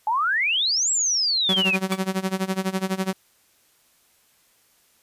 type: exponential two-way sweep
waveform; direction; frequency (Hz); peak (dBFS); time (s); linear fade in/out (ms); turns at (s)
sine; up then down; 830 to 7780 to 2419; -19; 0.07-1.76; 2; 0.91
type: tone with tremolo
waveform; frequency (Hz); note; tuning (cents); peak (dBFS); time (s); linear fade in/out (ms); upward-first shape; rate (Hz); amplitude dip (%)
sawtooth; 189.6; F#3; +43; -16; 1.49-3.13; 2; sine; 12; 90
type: tone with exponential decay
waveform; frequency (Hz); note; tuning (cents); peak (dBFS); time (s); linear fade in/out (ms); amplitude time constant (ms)
20% pulse; 1145; D6; -44; -16; 1.92-2; 1; 17
effects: white hiss -61 dBFS RMS until 5.02 s + resampled to 32000 Hz